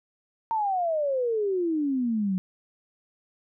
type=exponential sweep; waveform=sine; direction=down; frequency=920 to 181.7 Hz; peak=-23 dBFS; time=0.51-2.38 s; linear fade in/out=0 ms; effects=none